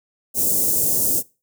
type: band-stop noise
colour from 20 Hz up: white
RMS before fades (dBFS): -19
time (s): 0.34-1.23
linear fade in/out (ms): 50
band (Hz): 550 to 7100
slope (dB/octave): 24
effects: noise-tail reverb RT60 0.3 s tail -22 dB re dry + high-pass 80 Hz 12 dB/octave